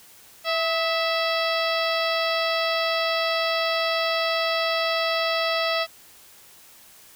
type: harmonic tone with a mistuned harmonic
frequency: 659.3 Hz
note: E5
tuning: in tune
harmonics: 1 / 2 / 3 / 4 / 5 / 6 / 7 / 8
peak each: -25 / -28 / -30 / -31 / -32 / -33 / -33 / -34 dBFS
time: 0.44-5.87 s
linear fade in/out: 50 ms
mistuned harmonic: 2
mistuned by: -48 cents
effects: white hiss -50 dBFS RMS until 7.15 s